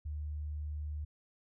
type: tone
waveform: sine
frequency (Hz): 75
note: D2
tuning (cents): +37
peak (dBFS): -36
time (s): 0.05-1.05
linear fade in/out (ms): 10
effects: none